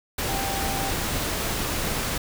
sine tone in noise, 784 Hz, G5, in tune, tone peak -31 dBFS, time 0.29-0.91 s, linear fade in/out 5 ms, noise pink, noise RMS -27 dBFS, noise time 0.18-2.18 s, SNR -7 dB, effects none

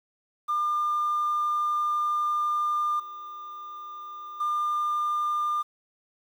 triangle tone with level steps, 1202 Hz, D6, 40 cents sharp, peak -20 / -35 / -21 dBFS, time 0.48-5.63 s, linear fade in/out 20 ms, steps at 2.99 / 4.4 s, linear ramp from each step 10 ms, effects tanh soft clip ceiling -20 dBFS + 9-bit

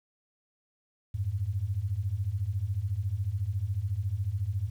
sine beating tone pair, 90 / 104 Hz, F#2 / G#2, -47 / +3 cents, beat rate 14 Hz, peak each -32 / -30 dBFS, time 1.14-4.7 s, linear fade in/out 10 ms, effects 10-bit

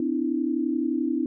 sine tone cluster, 255.8 / 296.4 / 327.9 Hz, C4 / D4 / E4, -39 / +16 / -9 cents, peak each -27 dBFS, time 0-1.26 s, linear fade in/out 2 ms, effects none

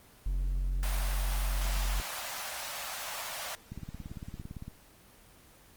triangle tone, 45 Hz, F#1, 47 cents flat, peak -26 dBFS, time 0.26-2 s, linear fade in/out 0 ms
pink high-pass noise, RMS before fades -39 dBFS, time 0.83-3.55 s, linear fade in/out 0 ms, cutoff 590 Hz, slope 48 dB/octave
click train, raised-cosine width 5 ms, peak -28 dBFS, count 18, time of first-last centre 3.72-4.68 s, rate 17.7 Hz
effects pink hiss -57 dBFS RMS until 5.76 s + Opus 24 kbps

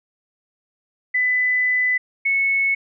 sine tone pair in turn, 2000 / 2202 Hz, B6 / C#7, +21 / -12 cents, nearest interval major second, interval 167 cents, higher second, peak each -16 dBFS, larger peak neither, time 1.14-1.98 / 2.25-2.75 s, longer first, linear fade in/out 10 ms, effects none

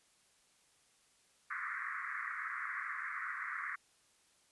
white band-pass noise, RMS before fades -41 dBFS, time 1.5-3.76 s, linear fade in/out 10 ms, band 1100 to 2100 Hz, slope 96 dB/octave, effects white hiss -70 dBFS RMS until 4.51 s + resampled to 24000 Hz

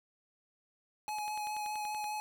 square tone with vibrato, 845 Hz, G#5, 30 cents sharp, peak -36 dBFS, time 1.08-2.2 s, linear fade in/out 0 ms, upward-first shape triangle, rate 4.9 Hz, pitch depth 15 cents each way
click train, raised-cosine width 0.3 ms, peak -33 dBFS, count 11, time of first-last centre 1.09-2.042 s, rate 10.5 Hz
effects none

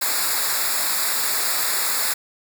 white noise with comb filter, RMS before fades -22 dBFS, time 0.01-2.14 s, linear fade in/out 10 ms, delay 0.33 ms, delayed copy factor -0.85, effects none

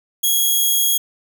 5% pulse tone, 3311 Hz, G#7, 6 cents flat, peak -6 dBFS, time 0.23-0.98 s, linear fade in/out 10 ms, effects 7-bit

